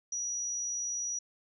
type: tone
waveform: sine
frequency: 5820 Hz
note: F#8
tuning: 29 cents flat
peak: -32 dBFS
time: 0.12-1.19 s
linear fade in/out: 5 ms
effects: none